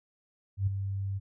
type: tone with ADSR envelope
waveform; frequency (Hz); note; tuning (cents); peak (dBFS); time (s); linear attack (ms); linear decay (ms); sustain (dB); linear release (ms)
sine; 98; G2; 0; -22; 0.57-1.2; 100; 11; -8; 29
effects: none